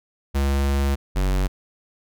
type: tone pair in turn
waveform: square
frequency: 69.3 / 47.11 Hz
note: C#2 / F#1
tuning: 0 / +32 cents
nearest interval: perfect fifth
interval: 668 cents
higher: first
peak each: -19 / -19 dBFS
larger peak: neither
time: 0.34-0.96 / 1.15-1.48 s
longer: first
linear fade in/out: 20 ms
effects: none